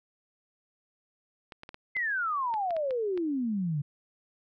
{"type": "clicks", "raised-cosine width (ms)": 0.3, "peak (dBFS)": -27, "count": 10, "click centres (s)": [1.522, 1.634, 1.691, 1.744, 1.967, 2.54, 2.707, 2.766, 2.908, 3.176]}
{"type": "exponential sweep", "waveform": "sine", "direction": "down", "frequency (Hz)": [2100, 138.59], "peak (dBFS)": -27, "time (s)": [1.95, 3.82], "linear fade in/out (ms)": 10}
{"effects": []}